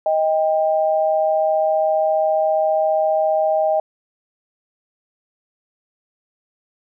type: tone pair together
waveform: sine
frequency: 628 / 793.2 Hz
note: D#5 / G5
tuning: +16 / +20 cents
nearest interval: major third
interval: 404 cents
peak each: -16 / -20 dBFS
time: 0.06-3.8 s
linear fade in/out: 2 ms
effects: none